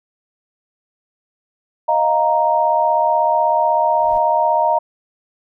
sine chord, Eb suspended second, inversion none, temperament equal, 622.3 / 698.5 / 932.3 Hz, Eb5 / F5 / Bb5, 0 / 0 / 0 cents, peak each -18 / -19 / -15 dBFS, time 1.88-4.79 s, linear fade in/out 10 ms
brown noise with exponential growth, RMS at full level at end -35 dBFS, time 3.72-4.18 s, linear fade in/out 2 ms, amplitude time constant 100 ms
effects none

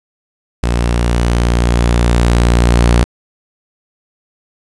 sawtooth tone with level ramp, 59 Hz, A#1, 22 cents sharp, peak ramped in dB -8 to -3 dBFS, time 0.63-3.04 s, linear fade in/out 0 ms, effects resampled to 24000 Hz + 7-bit

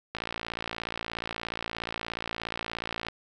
click train, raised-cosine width 0.3 ms, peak -16 dBFS, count 168, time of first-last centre 0.15-3.085 s, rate 56.9 Hz, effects none

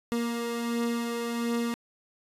30% pulse beating tone pair, 234.6 / 236 Hz, A#3 / A#3, +11 / +22 cents, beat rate 1.4 Hz, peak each -26 / -33 dBFS, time 0.12-1.74 s, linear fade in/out 0 ms, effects resampled to 32000 Hz

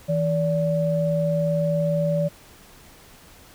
sine tone pair together, 162.3 / 578.4 Hz, E3 / D5, -27 / -27 cents, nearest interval octave + minor seventh, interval 2200 cents, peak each -22 dBFS, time 0.08-2.29 s, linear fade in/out 20 ms, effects pink hiss -49 dBFS RMS until 3.54 s

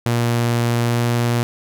sawtooth tone with pitch glide, 118.5 to 119.26 Hz, A#2 to A#2, +29 to +40 cents, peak -12 dBFS, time 0.06-1.43 s, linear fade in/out 0 ms, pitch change +11 cents, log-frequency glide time 0.85-1.02 s, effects none

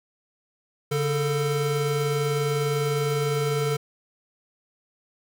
square tone pair together, 142 / 445.9 Hz, C#3 / A4, +42 / +23 cents, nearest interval octave + minor sixth, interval 1981 cents, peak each -26 dBFS, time 0.91-3.77 s, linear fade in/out 10 ms, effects none

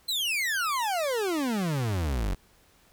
40% pulse exponential sweep, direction down, 4186 to 42.8 Hz, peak -25 dBFS, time 0.08-2.35 s, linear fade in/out 10 ms, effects pink hiss -61 dBFS RMS until 2.92 s

